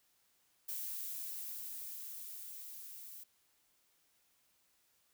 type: noise with level ramp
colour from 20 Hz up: violet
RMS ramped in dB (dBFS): -41 to -51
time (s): 0.68-3.24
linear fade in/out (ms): 10
effects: white hiss -74 dBFS RMS until 5.13 s